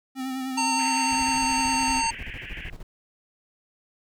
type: tone with vibrato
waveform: square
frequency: 261.6 Hz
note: C4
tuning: in tune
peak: -29 dBFS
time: 0.15-2.03 s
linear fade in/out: 50 ms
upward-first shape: sine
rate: 9.8 Hz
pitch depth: 31 cents each way
type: harmonic tone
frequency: 911 Hz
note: A#5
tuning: 40 cents flat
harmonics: 1 / 3 / 5 / 7 / 9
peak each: -24 / -29 / -31 / -32 / -34 dBFS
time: 0.57-2.11 s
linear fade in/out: 10 ms
type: band-pass noise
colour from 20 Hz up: pink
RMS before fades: -39 dBFS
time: 0.79-2.7 s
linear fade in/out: 2 ms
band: 1600 to 3000 Hz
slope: 96 dB/octave
type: noise with tremolo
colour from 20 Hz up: brown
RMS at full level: -37 dBFS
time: 1.11-2.83 s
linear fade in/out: 5 ms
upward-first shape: square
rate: 13 Hz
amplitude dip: 70%
effects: none